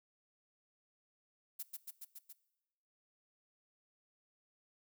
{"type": "noise with echo", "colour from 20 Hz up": "violet", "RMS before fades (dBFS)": -42, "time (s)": [1.59, 1.63], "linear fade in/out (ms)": 10, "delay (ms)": 140, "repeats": 5, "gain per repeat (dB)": -2, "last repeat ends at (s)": 2.33, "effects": ["noise-tail reverb RT60 1.0 s tail -19 dB re dry"]}